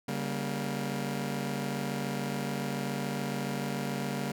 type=chord; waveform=sawtooth; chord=G diminished; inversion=second; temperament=just; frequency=141.12 / 196 / 235.2 Hz; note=Db3 / G3 / Bb3; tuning=+31 / 0 / +16 cents; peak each=-32 dBFS; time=0.08-4.32 s; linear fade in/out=5 ms; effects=none